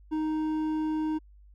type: tone with hard clipping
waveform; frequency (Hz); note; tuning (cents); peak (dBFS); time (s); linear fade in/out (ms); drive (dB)
triangle; 311.1; D#4; 0; -28; 0.11-1.19; 20; 10
effects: added 50 Hz sine -51 dBFS peak until 1.54 s